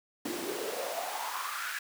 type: noise with high-pass filter sweep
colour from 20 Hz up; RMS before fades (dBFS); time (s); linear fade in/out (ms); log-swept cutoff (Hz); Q
pink; -36; 0.25-1.79; 5; 280 to 1700; 5.1
effects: none